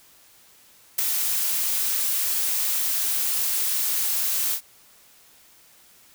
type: noise with ADSR envelope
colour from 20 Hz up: blue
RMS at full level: -18 dBFS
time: 0.98-4.61 s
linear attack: 10 ms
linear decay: 6 ms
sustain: -6 dB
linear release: 83 ms
effects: white hiss -54 dBFS RMS until 6.14 s